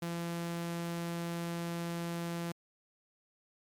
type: tone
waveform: sawtooth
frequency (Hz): 170.1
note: F3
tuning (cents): -45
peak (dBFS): -31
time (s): 0.02-2.52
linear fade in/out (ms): 5
effects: MP3 96 kbps